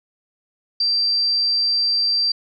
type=tone; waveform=sine; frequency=4699 Hz; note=D8; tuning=in tune; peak=-16 dBFS; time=0.8-2.32 s; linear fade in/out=5 ms; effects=none